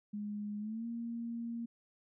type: tone with pitch glide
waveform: sine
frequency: 207.7 to 233.1 Hz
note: G#3 to A#3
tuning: 0 to 0 cents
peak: -37 dBFS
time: 0.13-1.66 s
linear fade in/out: 10 ms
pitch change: +200 cents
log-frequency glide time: 0.59-0.86 s
effects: none